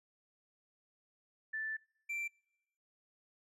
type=tone pair in turn; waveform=sine / triangle; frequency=1760 / 2349 Hz; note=A6 / D7; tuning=0 / 0 cents; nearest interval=perfect fourth; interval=500 cents; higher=second; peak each=-36 / -35 dBFS; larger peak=second; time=1.53-1.77 / 2.09-2.28 s; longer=first; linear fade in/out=10 ms; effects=noise-tail reverb RT60 0.9 s tail -26 dB re dry + resampled to 32000 Hz